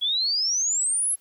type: exponential sweep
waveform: sine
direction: up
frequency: 3316 to 11250 Hz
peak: -21 dBFS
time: 0.01-1.16 s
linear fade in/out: 20 ms
effects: white hiss -62 dBFS RMS until 1.2 s